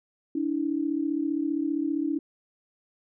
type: tone pair together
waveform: sine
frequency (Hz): 287.7 / 322.9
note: D4 / E4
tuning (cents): -36 / -36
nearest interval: major second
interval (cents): 200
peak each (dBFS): -27 / -28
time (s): 0.35-2.19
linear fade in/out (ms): 5
effects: none